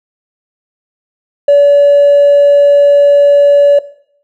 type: tone with hard clipping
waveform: sine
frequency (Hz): 572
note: D5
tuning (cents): -46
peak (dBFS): -3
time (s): 1.48-3.79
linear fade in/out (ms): 5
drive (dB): 1
effects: noise-tail reverb RT60 0.6 s tail -17 dB re dry